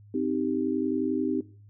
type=chord; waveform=sine; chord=C minor; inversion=none; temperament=equal with one note detuned; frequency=260 / 311.1 / 392 Hz; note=C4 / Eb4 / G4; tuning=-11 / 0 / 0 cents; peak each=-28 / -29 / -31 dBFS; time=0.14-1.41 s; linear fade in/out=5 ms; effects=noise-tail reverb RT60 0.4 s tail -18 dB re dry + added 103 Hz sine -49 dBFS peak until 1.69 s